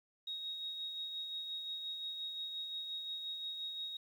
sine tone with tremolo, 3765 Hz, A#7, 16 cents sharp, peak -38 dBFS, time 0.27-3.97 s, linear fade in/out 5 ms, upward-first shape sine, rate 5.7 Hz, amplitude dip 35%, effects 11-bit

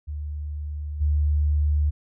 sine tone with level steps, 74.3 Hz, D2, 21 cents sharp, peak -28 / -18 dBFS, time 0.07-1.91 s, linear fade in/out 20 ms, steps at 1 s, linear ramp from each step 20 ms, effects none

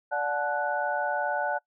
sine tone cluster, 584 / 729 / 867 / 1479 Hz, D5 / F#5 / A5 / F#6, -10 / -26 / -26 / -1 cents, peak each -31 dBFS, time 0.11-1.59 s, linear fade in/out 20 ms, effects noise-tail reverb RT60 0.1 s tail -23 dB re dry

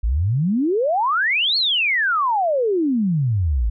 sine exponential two-way sweep, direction up then down, 50.6 to 4435 to 50.6 Hz, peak -16 dBFS, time 0.03-3.7 s, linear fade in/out 10 ms, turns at 1.57 s, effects none

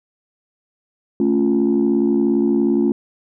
sine chord, A augmented, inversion none, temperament equal, 220 / 277.2 / 349.2 Hz, A3 / C#4 / E#4, 0 / 0 / 0 cents, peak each -17 dBFS, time 1.2-2.92 s, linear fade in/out 2 ms, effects tanh soft clip ceiling -8 dBFS

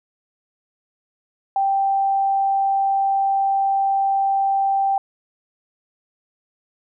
sine tone, 784 Hz, G5, in tune, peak -16 dBFS, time 1.56-4.98 s, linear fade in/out 2 ms, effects none

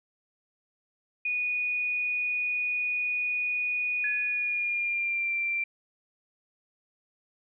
sine tone with pitch glide, 2466 to 2359 Hz, D#7 to D7, -16 to +7 cents, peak -26 dBFS, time 1.25-5.64 s, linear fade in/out 5 ms, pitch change -77 cents, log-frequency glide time 4.22-5.32 s
sine tone with exponential decay, 1700 Hz, G#6, 40 cents sharp, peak -29 dBFS, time 4.04-4.87 s, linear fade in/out 2 ms, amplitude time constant 180 ms
effects none

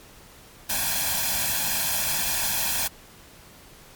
white noise with comb filter, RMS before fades -25 dBFS, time 0.69-2.88 s, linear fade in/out 10 ms, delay 1.2 ms, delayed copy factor +0.8, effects pink hiss -49 dBFS RMS until 3.95 s + MP3 96 kbps

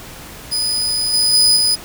35% pulse tone with level steps, 4978 Hz, D#8, in tune, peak -15 / -11 / -8 / -11 dBFS, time 0.51-1.76 s, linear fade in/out 20 ms, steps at 1.13 / 1.33 / 1.56 s, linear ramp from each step 10 ms, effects pink hiss -35 dBFS RMS until 1.84 s

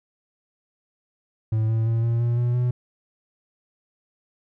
triangle tone with pitch steps, 110 / 112.12 / 114.27 / 116.47 / 118.72 / 121 / 123.33 Hz, A2 / A2 / A#2 / A#2 / A#2 / B2 / B2, 0 / +33 / -34 / -1 / +32 / -35 / -2 cents, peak -17 dBFS, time 1.52-2.71 s, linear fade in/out 5 ms, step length 170 ms, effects none

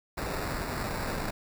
pink noise with sample-and-hold, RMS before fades -33 dBFS, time 0.17-1.31 s, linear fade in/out 10 ms, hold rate 3150 Hz, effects none

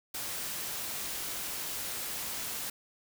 white noise, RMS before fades -37 dBFS, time 0.14-2.7 s, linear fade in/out 5 ms, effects none

